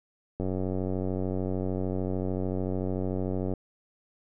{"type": "click train", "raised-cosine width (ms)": 2, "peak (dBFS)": -18, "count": 294, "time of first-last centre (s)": [0.4, 3.537], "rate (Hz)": 93.4, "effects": []}